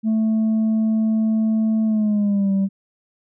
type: tone with pitch glide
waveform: sine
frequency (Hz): 220 to 194.87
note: A3 to G3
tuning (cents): 0 to -10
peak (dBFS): -13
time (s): 0.03-2.69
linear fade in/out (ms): 50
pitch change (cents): -210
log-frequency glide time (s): 1.85-2.52
effects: tanh soft clip ceiling -15 dBFS